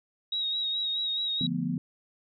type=tone with vibrato; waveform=sine; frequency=3800 Hz; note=A#7; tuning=33 cents sharp; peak=-27 dBFS; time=0.32-1.47 s; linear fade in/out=5 ms; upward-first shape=sine; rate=4.7 Hz; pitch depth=36 cents each way
type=chord; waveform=sine; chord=B half-diminished seventh; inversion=first; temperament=equal; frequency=146.83 / 174.61 / 220 / 246.9 Hz; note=D3 / F3 / A3 / B3; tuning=0 / 0 / 0 / 0 cents; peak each=-35 / -31 / -36 / -31 dBFS; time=1.41-1.78 s; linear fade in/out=2 ms
effects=none